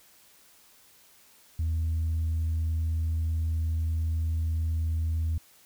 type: tone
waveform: sine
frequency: 80.8 Hz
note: E2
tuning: 34 cents flat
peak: -23 dBFS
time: 1.59-5.38 s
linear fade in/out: 5 ms
effects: tanh soft clip ceiling -23 dBFS + white hiss -58 dBFS RMS until 5.65 s